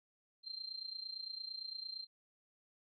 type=tone with amplitude modulation; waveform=sine; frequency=4154 Hz; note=C8; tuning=13 cents flat; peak=-39 dBFS; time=0.43-2.07 s; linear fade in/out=50 ms; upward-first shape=sine; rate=28.8 Hz; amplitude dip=80%; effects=none